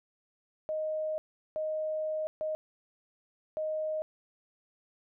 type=tone bursts at uneven times; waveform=sine; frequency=622.3 Hz; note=D#5; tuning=in tune; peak=-30 dBFS; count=4; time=0.69-1.18 / 1.56-2.27 / 2.41-2.55 / 3.57-4.02 s; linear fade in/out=0 ms; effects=none